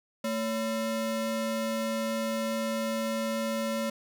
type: ring-modulated tone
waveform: square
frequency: 393.4 Hz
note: G4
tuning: 6 cents sharp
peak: -26 dBFS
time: 0.24-3.9 s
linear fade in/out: 5 ms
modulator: 169 Hz
effects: none